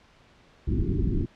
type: low-pass noise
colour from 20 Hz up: pink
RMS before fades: -25 dBFS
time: 0.67-1.26 s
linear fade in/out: 10 ms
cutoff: 390 Hz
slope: 96 dB/octave
effects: pink hiss -57 dBFS RMS until 1.35 s + low-pass 4000 Hz 12 dB/octave